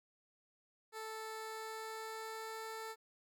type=tone with pitch glide; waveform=15% pulse; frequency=440 to 443.6 Hz; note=A4 to A4; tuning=0 to +14 cents; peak=-37 dBFS; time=0.92-2.96 s; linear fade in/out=50 ms; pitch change=+14 cents; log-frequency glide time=1.35-2.61 s; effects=none